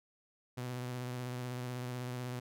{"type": "tone with vibrato", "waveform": "sawtooth", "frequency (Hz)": 124.5, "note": "B2", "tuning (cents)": 14, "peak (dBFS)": -34, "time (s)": [0.57, 2.4], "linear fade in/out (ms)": 10, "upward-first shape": "sine", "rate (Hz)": 16, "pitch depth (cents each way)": 29, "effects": []}